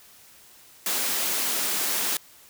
white high-pass noise, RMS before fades -26 dBFS, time 0.86-2.17 s, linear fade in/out 2 ms, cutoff 190 Hz, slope 24 dB/octave, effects white hiss -52 dBFS RMS until 2.49 s

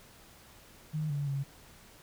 sine tone with pitch steps, 153.9 / 143.4 / 138.5 Hz, D#3 / D3 / C#3, -19 / -41 / -1 cents, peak -30 dBFS, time 0.93-1.44 s, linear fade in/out 20 ms, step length 170 ms, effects pink hiss -56 dBFS RMS until 2.02 s

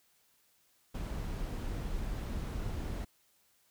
brown noise, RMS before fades -37 dBFS, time 0.94-3.05 s, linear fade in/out 10 ms, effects white hiss -70 dBFS RMS until 3.7 s

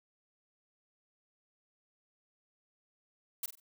blue noise with echo, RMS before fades -35 dBFS, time 3.43-3.46 s, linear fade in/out 5 ms, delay 47 ms, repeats 3, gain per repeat -10 dB, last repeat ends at 3.601 s, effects none

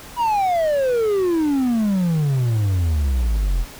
triangle exponential sweep, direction down, 987 to 40.31 Hz, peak -14 dBFS, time 0.16-3.66 s, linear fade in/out 50 ms, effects pink hiss -39 dBFS RMS until 3.79 s

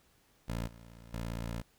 15% pulse tone with level steps, 57.3 Hz, A#1, 29 cents flat, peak -28 / -45 / -30 dBFS, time 0.48-1.62 s, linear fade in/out 10 ms, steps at 0.67 / 1.13 s, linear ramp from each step 5 ms, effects pink hiss -68 dBFS RMS until 1.78 s

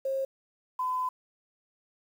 sine tone pair in turn, 537 / 1013.7 Hz, C5 / B5, +45 / +45 cents, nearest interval major seventh, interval 1100 cents, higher second, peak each -27 dBFS, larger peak neither, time 0.05-0.25 / 0.79-1.09 s, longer second, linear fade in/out 5 ms, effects 9-bit

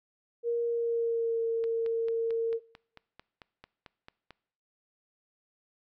sine tone with pitch glide, 470.1 to 457.2 Hz, A#4 to A#4, +15 to -34 cents, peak -26 dBFS, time 0.43-2.6 s, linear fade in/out 50 ms, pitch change -49 cents, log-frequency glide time 0.63-1.41 s
click train, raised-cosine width 0.3 ms, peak -31 dBFS, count 13, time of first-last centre 1.64-4.307 s, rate 4.5 Hz
effects noise-tail reverb RT60 0.7 s tail -22 dB re dry

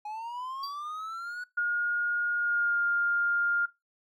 triangle linear sweep, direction up, 830.6 to 1480 Hz, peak -33 dBFS, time 0.05-1.44 s, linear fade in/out 5 ms
triangle tone with exponential decay, 4698 Hz, D8, in tune, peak -32 dBFS, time 0.63-0.83 s, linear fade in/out 5 ms, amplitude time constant 42 ms
sine tone with pitch glide, 1429 to 1405.3 Hz, F6 to F6, +39 to +10 cents, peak -24 dBFS, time 1.57-3.66 s, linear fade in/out 10 ms, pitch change -29 cents, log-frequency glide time 2.36-2.85 s
effects noise-tail reverb RT60 0.2 s tail -19 dB re dry

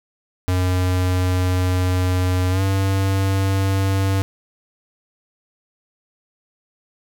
square tone with pitch glide, 91.4 to 96.83 Hz, F#2 to G2, -21 to -21 cents, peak -17 dBFS, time 0.48-4.22 s, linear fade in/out 0 ms, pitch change +100 cents, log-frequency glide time 2.5-2.62 s, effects none

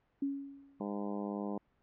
sine tone with exponential decay, 277.8 Hz, C#4, 4 cents sharp, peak -29 dBFS, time 0.22-0.87 s, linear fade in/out 5 ms, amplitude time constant 140 ms
harmonic tone, 101.9 Hz, G#2, 32 cents flat, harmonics 2 / 3 / 4 / 5 / 6 / 7 / 8 / 9 / 10, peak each -38 / -42 / -44 / -46 / -48 / -49 / -50 / -51 / -52 dBFS, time 0.8-1.58 s, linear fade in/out 5 ms
effects pink hiss -74 dBFS RMS until 1.82 s + low-pass 2000 Hz 12 dB/octave

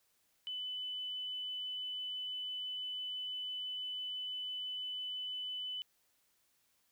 sine tone, 3002 Hz, F#7, 24 cents sharp, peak -38 dBFS, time 0.47-5.82 s, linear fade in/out 0 ms, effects white hiss -75 dBFS RMS until 6.91 s

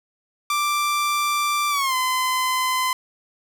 sawtooth tone with pitch glide, 1177 to 1024.6 Hz, D6 to C6, +3 to -37 cents, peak -16 dBFS, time 0.5-2.93 s, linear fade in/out 2 ms, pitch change -240 cents, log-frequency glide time 1.7-1.95 s, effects none

